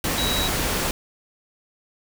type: tone in noise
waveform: sine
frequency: 3873 Hz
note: B7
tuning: 35 cents flat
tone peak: -25 dBFS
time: 0.18-0.48 s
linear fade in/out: 2 ms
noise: pink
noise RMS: -24 dBFS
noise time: 0.04-0.91 s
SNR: -4 dB
effects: none